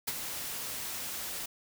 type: noise with ADSR envelope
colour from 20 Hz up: white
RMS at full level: -31 dBFS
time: 0.07-1.46 s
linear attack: 12 ms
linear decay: 32 ms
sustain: -7 dB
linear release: 6 ms
effects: none